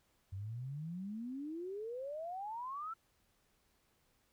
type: exponential sweep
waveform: sine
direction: up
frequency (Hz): 92.6 to 1359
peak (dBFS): -40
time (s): 0.32-2.94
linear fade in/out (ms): 10
effects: pink hiss -75 dBFS RMS until 4.32 s